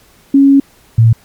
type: tone pair in turn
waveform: sine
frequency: 276.3 / 113.84 Hz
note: C#4 / A#2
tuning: -6 / -41 cents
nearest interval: octave + minor third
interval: 1535 cents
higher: first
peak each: -3 dBFS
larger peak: neither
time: 0.34-0.6 / 0.98-1.13 s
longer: first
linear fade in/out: 5 ms
effects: pink hiss -47 dBFS RMS until 1.24 s + MP3 96 kbps